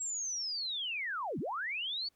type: linear two-way sweep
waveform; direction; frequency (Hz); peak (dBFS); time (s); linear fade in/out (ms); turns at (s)
sine; down then up; 7700 to 124.6 to 4587; -34; 0-2.09; 10; 1.39
effects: pink hiss -75 dBFS RMS until 2.15 s